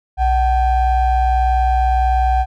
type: ring-modulated tone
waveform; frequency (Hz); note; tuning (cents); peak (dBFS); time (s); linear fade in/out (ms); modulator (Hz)
triangle; 407.8; G#4; -32; -7; 0.17-2.46; 50; 347
effects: none